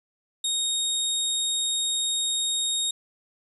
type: tone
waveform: 25% pulse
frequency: 3729 Hz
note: A#7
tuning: in tune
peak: -20 dBFS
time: 0.44-2.91 s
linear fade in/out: 5 ms
effects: resampled to 32000 Hz